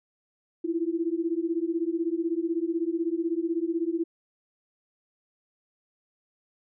sine beating tone pair, 325.9 / 341.9 Hz, E4 / F4, -20 / -37 cents, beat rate 16 Hz, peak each -28 dBFS, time 0.64-4.04 s, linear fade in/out 10 ms, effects none

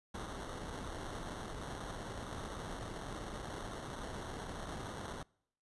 pink noise with sample-and-hold, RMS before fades -44 dBFS, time 0.14-5.23 s, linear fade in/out 5 ms, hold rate 2450 Hz, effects noise-tail reverb RT60 0.7 s tail -26 dB re dry + resampled to 24000 Hz

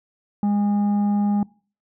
sine tone pair together, 205 / 817.7 Hz, G#3 / G#5, -22 / -27 cents, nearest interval 2 octaves, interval 2395 cents, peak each -16 / -28 dBFS, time 0.43-1.43 s, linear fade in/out 2 ms, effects noise-tail reverb RT60 0.4 s tail -24 dB re dry + tanh soft clip ceiling -14 dBFS

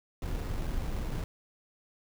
brown noise with sample-and-hold, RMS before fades -33 dBFS, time 0.22-1.24 s, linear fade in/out 2 ms, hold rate 3150 Hz, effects none

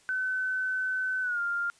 sine tone with pitch glide, 1517 to 1399.2 Hz, F#6 to F6, +43 to +3 cents, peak -27 dBFS, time 0.09-1.7 s, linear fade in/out 0 ms, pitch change -140 cents, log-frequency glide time 1.22-1.4 s, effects white hiss -61 dBFS RMS until 1.79 s + resampled to 22050 Hz

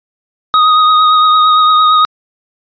square tone with vibrato, 1249 Hz, D#6, 6 cents sharp, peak -6 dBFS, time 0.54-2.05 s, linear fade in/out 0 ms, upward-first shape triangle, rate 8.8 Hz, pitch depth 26 cents each way, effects resampled to 11025 Hz

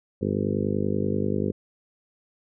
harmonic tone with a mistuned harmonic, 50.3 Hz, G1, 45 cents sharp, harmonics 2 / 3 / 4 / 5 / 6 / 7 / 8 / 9 / 10, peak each -31 / -33 / -28 / -31 / -35 / -32 / -31 / -33 / -36 dBFS, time 0.21-1.52 s, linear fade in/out 10 ms, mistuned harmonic 2, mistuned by -29 cents, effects none

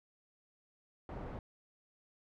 pink low-pass noise, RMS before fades -44 dBFS, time 1.09-1.39 s, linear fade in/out 2 ms, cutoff 990 Hz, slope 12 dB/octave, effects none

